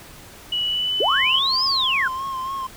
sine tone with pitch glide, 2938 to 3001 Hz, F#7 to F#7, -13 to +24 cents, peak -20 dBFS, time 0.52-1.39 s, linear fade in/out 5 ms, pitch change +37 cents, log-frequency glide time 0.64-0.93 s
sine linear two-way sweep, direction up then down, 340 to 5220 to 1371 Hz, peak -18 dBFS, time 1-2.08 s, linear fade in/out 5 ms, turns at 1.64 s
triangle tone with vibrato, 1064 Hz, C6, 29 cents sharp, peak -23 dBFS, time 1.08-2.67 s, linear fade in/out 5 ms, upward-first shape sine, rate 3.6 Hz, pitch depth 44 cents each way
effects pink hiss -43 dBFS RMS until 2.76 s

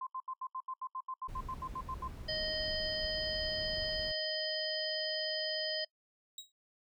sine tone bursts, 1041 Hz, C6, 9 cents flat, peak -37 dBFS, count 16, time 0.01-2.078 s, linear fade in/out 5 ms, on 58 ms, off 76 ms
brown noise, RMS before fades -45 dBFS, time 1.28-4.12 s, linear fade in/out 10 ms
harmonic tone, 622.3 Hz, D#5, in tune, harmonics 1 / 3 / 5 / 7 / 8, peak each -39 / -43 / -41 / -44 / -37 dBFS, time 2.28-5.85 s, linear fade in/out 10 ms
30% pulse tone with exponential decay, 3819 Hz, A#7, 41 cents sharp, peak -37 dBFS, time 6.38-6.52 s, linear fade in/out 2 ms, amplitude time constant 29 ms
effects noise-tail reverb RT60 0.1 s tail -25 dB re dry

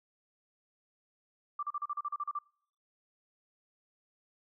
sine tone bursts, 1174.7 Hz, D6, in tune, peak -32 dBFS, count 11, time 1.59-2.389 s, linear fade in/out 5 ms, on 39 ms, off 37 ms, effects noise-tail reverb RT60 0.6 s tail -26 dB re dry

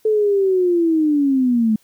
sine linear sweep, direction down, 438.5 to 212.7 Hz, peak -13 dBFS, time 0.05-1.76 s, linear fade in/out 5 ms, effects white hiss -58 dBFS RMS until 1.83 s

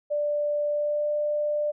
sine tone with pitch glide, 589 to 594.5 Hz, D5 to D5, +5 to +21 cents, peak -23 dBFS, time 0.1-1.72 s, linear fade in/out 20 ms, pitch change +16 cents, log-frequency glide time 0.68-1.11 s, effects none

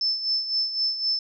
sine tone with tremolo, 5274 Hz, E8, in tune, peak -20 dBFS, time 0.01-1.19 s, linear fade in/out 2 ms, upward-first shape sine, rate 3.9 Hz, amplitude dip 65%, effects none

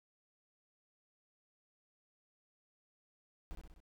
brown noise with echo, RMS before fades -44 dBFS, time 3.51-3.55 s, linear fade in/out 0 ms, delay 63 ms, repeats 4, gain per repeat -4 dB, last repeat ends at 3.802 s, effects none

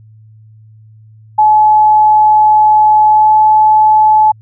sine tone with pitch glide, 855 to 860.4 Hz, A5 to A5, -50 to -39 cents, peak -4 dBFS, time 1.38-4.32 s, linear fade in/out 10 ms, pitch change +11 cents, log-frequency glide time 3.08-3.33 s, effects added 109 Hz sine -37 dBFS peak until 4.41 s

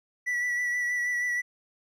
triangle tone with vibrato, 1955 Hz, B6, 18 cents flat, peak -24 dBFS, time 0.26-1.42 s, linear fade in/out 20 ms, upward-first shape sine, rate 6.3 Hz, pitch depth 21 cents each way, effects none

